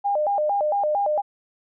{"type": "tone with vibrato", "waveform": "sine", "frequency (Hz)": 698.5, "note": "F5", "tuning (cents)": 0, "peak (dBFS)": -19, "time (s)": [0.04, 1.22], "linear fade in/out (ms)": 20, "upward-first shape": "square", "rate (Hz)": 4.4, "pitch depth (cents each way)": 250, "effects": []}